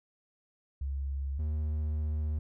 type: tone pair in turn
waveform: sine / triangle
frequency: 68.7 / 76.27 Hz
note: C#2 / D#2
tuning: -15 / -34 cents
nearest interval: major second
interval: 181 cents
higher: second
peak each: -31 / -27 dBFS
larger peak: second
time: 0.81-1.39 / 1.39-2.39 s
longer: second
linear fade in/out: 5 ms
effects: none

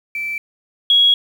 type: tone pair in turn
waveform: sine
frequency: 2330 / 3321 Hz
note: D7 / G#7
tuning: -14 / -1 cents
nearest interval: tritone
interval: 613 cents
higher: second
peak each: -21 / -9 dBFS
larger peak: second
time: 0.15-0.38 / 0.9-1.14 s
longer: second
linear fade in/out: 2 ms
effects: 7-bit

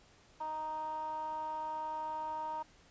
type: tone with band-pass filter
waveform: 15% pulse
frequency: 311.1 Hz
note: D#4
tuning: in tune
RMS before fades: -39 dBFS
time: 0.4-2.63 s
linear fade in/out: 10 ms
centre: 890 Hz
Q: 7
effects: pink hiss -63 dBFS RMS until 2.9 s + resampled to 16000 Hz

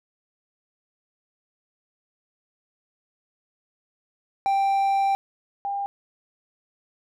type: tone pair in turn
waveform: triangle / sine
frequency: 786 / 799.7 Hz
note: G5 / G5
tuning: +4 / +34 cents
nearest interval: unison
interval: 30 cents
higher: second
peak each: -17 / -25 dBFS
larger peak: first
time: 4.46-5.15 / 5.65-5.86 s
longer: first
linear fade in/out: 0 ms
effects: none

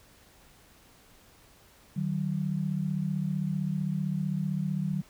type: tone pair together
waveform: sine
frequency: 152.93 / 188.5 Hz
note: D#3 / F#3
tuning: -30 / +32 cents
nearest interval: major third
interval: 362 cents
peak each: -30 / -30 dBFS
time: 1.96-5.02 s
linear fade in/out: 10 ms
effects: pink hiss -58 dBFS RMS until 5.09 s

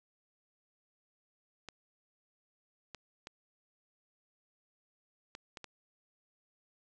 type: clicks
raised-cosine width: 0.2 ms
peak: -27 dBFS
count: 6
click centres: 1.687 / 2.947 / 3.271 / 5.351 / 5.572 / 5.643 s
effects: resampled to 22050 Hz

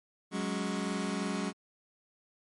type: chord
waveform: sawtooth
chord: F# suspended second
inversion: none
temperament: just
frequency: 185 / 208.1 / 277.5 Hz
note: F#3 / G#3 / C#4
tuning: 0 / +4 / +2 cents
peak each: -31 / -31 / -33 dBFS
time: 0.31-1.53 s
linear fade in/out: 50 ms
effects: MP3 48 kbps

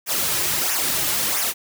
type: noise with flanger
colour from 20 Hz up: white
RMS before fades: -22 dBFS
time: 0.06-1.54 s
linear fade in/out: 50 ms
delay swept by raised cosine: 0.23 to 4.43 ms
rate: 1.5 Hz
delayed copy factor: -0.7
effects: none

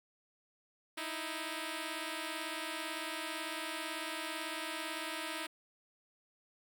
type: beating tone pair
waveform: 5% pulse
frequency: 311.5 / 329.5 Hz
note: D#4 / E4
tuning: +2 / -1 cents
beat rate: 18 Hz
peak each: -29 / -30 dBFS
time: 0.97-5.47 s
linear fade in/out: 10 ms
effects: none

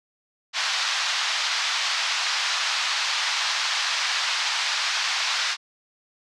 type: band-pass noise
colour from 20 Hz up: white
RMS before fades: -25 dBFS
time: 0.53-5.57 s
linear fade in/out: 50 ms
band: 870 to 5300 Hz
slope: 24 dB/octave
effects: low-pass 9000 Hz 12 dB/octave

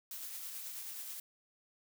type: noise with tremolo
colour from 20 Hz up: blue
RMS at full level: -43 dBFS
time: 0.11-1.2 s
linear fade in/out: 2 ms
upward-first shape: triangle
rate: 9.3 Hz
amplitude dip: 35%
effects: none

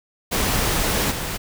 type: noise with level steps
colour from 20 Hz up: pink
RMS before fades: -21 / -27 dBFS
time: 0.31-1.38 s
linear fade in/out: 20 ms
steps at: 1.1 s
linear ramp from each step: 20 ms
effects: none

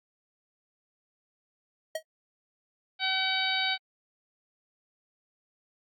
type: tone with exponential decay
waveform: square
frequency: 635 Hz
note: D#5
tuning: 35 cents sharp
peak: -27 dBFS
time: 1.95-2.03 s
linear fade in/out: 5 ms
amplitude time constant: 17 ms
type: harmonic tone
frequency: 760 Hz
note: F#5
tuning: 46 cents sharp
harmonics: 1 / 2 / 3 / 4 / 5 / 6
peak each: -34 / -33 / -32 / -34 / -31 / -35 dBFS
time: 2.99-3.78 s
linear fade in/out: 50 ms
effects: AAC 64 kbps

